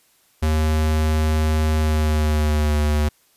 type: tone with pitch glide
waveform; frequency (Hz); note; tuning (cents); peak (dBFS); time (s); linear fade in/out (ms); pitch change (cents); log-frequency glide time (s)
square; 77.78 to 74.91; D#2 to D2; 0 to +35; -17; 0.42-3.09; 10; -65; 1.76-2.79
effects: white hiss -59 dBFS RMS until 3.36 s + resampled to 32000 Hz